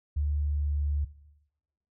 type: tone with pitch glide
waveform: sine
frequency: 73.42 to 72.74 Hz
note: D2 to D2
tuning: 0 to -16 cents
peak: -25 dBFS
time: 0.16-1.05 s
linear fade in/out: 10 ms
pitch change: -16 cents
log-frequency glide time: 0.32-0.85 s
effects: noise-tail reverb RT60 0.9 s tail -17 dB re dry